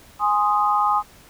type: chord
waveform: sine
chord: Ab major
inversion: none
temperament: equal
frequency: 830.6 / 1046.5 / 1244.5 Hz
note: Ab5 / C6 / Eb6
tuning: 0 / 0 / 0 cents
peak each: -20 / -23 / -20 dBFS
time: 0.19-1.03 s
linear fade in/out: 50 ms
effects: pink hiss -49 dBFS RMS until 1.29 s

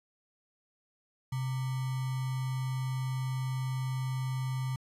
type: tone with sample-and-hold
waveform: sine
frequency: 130 Hz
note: C3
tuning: 11 cents flat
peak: -30 dBFS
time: 1.32-4.76 s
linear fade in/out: 5 ms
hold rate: 1050 Hz
effects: resampled to 32000 Hz

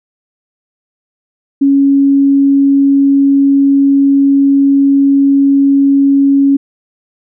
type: tone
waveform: sine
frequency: 277.2 Hz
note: C#4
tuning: in tune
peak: -5 dBFS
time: 1.61-6.57 s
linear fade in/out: 10 ms
effects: none

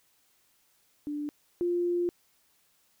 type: tone pair in turn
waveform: sine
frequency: 294.2 / 349.9 Hz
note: D4 / F4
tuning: +3 / +3 cents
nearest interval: minor third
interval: 300 cents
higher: second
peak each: -31 / -25 dBFS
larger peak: second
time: 1.07-1.29 / 1.61-2.09 s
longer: second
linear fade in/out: 0 ms
effects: white hiss -68 dBFS RMS until 3 s

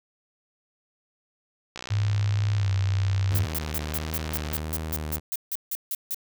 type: click train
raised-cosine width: 0.2 ms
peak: -18 dBFS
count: 176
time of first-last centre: 1.76-4.583 s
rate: 62 Hz
type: tone with pitch glide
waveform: sine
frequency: 102.6 to 97.12 Hz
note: G#2 to G2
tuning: -21 to -16 cents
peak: -21 dBFS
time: 1.9-3.46 s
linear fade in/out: 20 ms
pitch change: -95 cents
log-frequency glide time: 2.56-2.7 s
type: tone with vibrato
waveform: sawtooth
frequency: 77.78 Hz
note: D#2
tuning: in tune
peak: -26 dBFS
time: 3.3-5.2 s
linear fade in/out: 20 ms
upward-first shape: sine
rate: 1.5 Hz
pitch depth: 32 cents each way
type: noise bursts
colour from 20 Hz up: violet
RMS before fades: -29 dBFS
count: 15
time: 3.35-6.145 s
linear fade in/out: 0 ms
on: 37 ms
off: 160 ms
effects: none

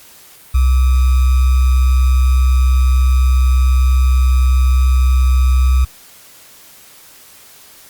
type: tone with sample-and-hold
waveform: sine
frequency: 64.2 Hz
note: C2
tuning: 32 cents flat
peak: -8 dBFS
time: 0.54-5.85 s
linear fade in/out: 10 ms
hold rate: 1225 Hz
effects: white hiss -42 dBFS RMS until 7.89 s + Opus 48 kbps

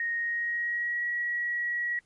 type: tone with pitch glide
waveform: sine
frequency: 1864.7 to 1917.1 Hz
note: A#6 to A#6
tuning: 0 to +48 cents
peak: -27 dBFS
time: 0-1.99 s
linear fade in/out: 2 ms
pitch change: +48 cents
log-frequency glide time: 0.16-1.04 s
effects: pink hiss -69 dBFS RMS until 2.05 s + MP3 48 kbps

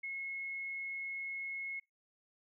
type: tone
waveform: sine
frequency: 2174 Hz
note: C#7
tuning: 34 cents flat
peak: -38 dBFS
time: 0.03-1.8 s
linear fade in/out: 10 ms
effects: noise-tail reverb RT60 0.2 s tail -23 dB re dry

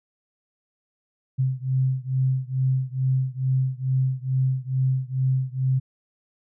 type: beating tone pair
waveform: sine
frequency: 130 / 132.3 Hz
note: C3 / C3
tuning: -11 / +20 cents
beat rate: 2.3 Hz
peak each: -23 / -24 dBFS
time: 1.38-5.8 s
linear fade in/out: 20 ms
effects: none

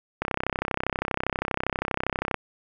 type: click train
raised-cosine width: 0.5 ms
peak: -10 dBFS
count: 70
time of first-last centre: 0.22-2.343 s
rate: 32.5 Hz
effects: none

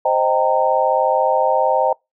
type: chord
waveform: sine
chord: C minor seventh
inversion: none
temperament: equal with one note detuned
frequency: 523.3 / 622.3 / 784 / 918.4 Hz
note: C5 / Eb5 / G5 / Bb5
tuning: 0 / 0 / 0 / -26 cents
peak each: -19 dBFS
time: 0.05-1.93 s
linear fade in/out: 5 ms
effects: noise-tail reverb RT60 0.2 s tail -26 dB re dry

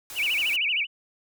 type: band-stop noise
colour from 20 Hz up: white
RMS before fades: -39 dBFS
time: 0.1-0.56 s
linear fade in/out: 0 ms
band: 160 to 240 Hz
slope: 96 dB/octave
type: tone with vibrato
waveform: sine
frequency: 2586 Hz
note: E7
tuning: 34 cents flat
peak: -22 dBFS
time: 0.15-0.87 s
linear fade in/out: 50 ms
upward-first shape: sine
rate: 13 Hz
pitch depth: 250 cents each way
effects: none

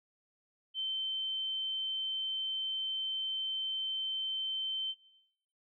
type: tone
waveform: sine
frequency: 3094 Hz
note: G7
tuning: 23 cents flat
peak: -32 dBFS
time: 0.74-4.95 s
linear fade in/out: 50 ms
effects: noise-tail reverb RT60 0.9 s tail -20 dB re dry

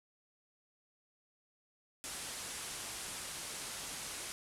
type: low-pass noise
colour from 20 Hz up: white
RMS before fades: -44 dBFS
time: 2.04-4.32 s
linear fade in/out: 0 ms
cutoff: 11000 Hz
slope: 48 dB/octave
effects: none

